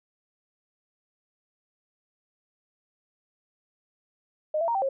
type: tone with pitch steps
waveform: sine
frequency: 615 / 669 / 933 / 778 / 541 Hz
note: D#5 / E5 / A#5 / G5 / C#5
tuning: -20 / +25 / +1 / -13 / -42 cents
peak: -23 dBFS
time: 4.54-4.89 s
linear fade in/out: 5 ms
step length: 70 ms
effects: none